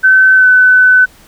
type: tone with pitch glide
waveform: sine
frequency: 1529 to 1507.1 Hz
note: G6 to F#6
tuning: -44 to +31 cents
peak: -3 dBFS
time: 0.03-1.06 s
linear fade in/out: 20 ms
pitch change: -25 cents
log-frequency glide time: 0.35-0.47 s
effects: pink hiss -43 dBFS RMS until 1.27 s